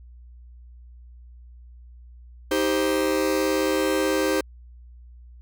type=chord; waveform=45% pulse; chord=C minor; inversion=first; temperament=just; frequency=314 / 392.4 / 523.3 Hz; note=Eb4 / G4 / C5; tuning=+16 / +2 / 0 cents; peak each=-25 dBFS; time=2.51-4.41 s; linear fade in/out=5 ms; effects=added 60 Hz sine -43 dBFS peak until 5.41 s